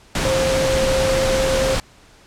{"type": "tone in noise", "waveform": "sine", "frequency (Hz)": 529, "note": "C5", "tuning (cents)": 19, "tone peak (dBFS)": -17, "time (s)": [0.25, 1.75], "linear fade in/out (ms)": 2, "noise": "pink", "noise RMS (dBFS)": -21, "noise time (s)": [0.15, 1.8], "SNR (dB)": 1, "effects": ["pink hiss -49 dBFS RMS until 2.26 s", "low-pass 8000 Hz 12 dB/octave"]}